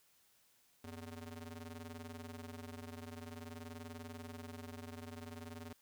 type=ring-modulated tone; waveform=sawtooth; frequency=166.9 Hz; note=E3; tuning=22 cents sharp; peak=-40 dBFS; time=0.84-5.73 s; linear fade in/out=5 ms; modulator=73.2 Hz; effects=white hiss -71 dBFS RMS until 5.81 s